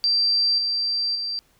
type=tone with level steps; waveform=sine; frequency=4699 Hz; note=D8; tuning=in tune; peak=-17 / -21 / -25 dBFS; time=0.04-1.39 s; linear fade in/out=0 ms; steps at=0.58 / 1.15 s; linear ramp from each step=5 ms; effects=pink hiss -61 dBFS RMS until 1.59 s